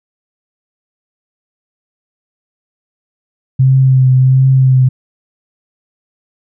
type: tone with vibrato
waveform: sine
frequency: 130.9 Hz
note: C3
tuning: 1 cent sharp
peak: -5 dBFS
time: 3.59-4.89 s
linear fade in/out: 10 ms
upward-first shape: triangle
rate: 1.4 Hz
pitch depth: 29 cents each way
effects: none